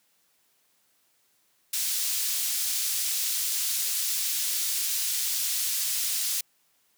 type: high-pass noise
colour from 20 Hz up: pink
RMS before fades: -28 dBFS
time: 1.73-6.41 s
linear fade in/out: 5 ms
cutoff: 4900 Hz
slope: 12 dB/octave
effects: white hiss -68 dBFS RMS until 6.97 s + high-pass 100 Hz 12 dB/octave